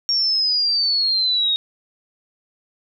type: exponential sweep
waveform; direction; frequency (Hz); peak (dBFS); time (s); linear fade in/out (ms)
sine; down; 5570 to 3729; -16; 0.09-1.56; 0
effects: none